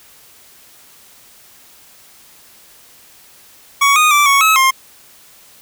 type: tone with pitch steps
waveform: 25% pulse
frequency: 1121 / 1236 / 1168 / 1111 / 1289 / 1061 Hz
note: C#6 / D#6 / D6 / C#6 / E6 / C6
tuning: +19 / -12 / -10 / +4 / -39 / +24 cents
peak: -5 dBFS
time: 3.81-4.71 s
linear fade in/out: 10 ms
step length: 150 ms
effects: white hiss -45 dBFS RMS until 5.61 s